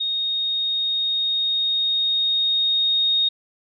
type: tone with level ramp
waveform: sine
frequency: 3720 Hz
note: A#7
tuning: 4 cents flat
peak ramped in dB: -21 to -16 dBFS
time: 0-3.29 s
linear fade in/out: 10 ms
effects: none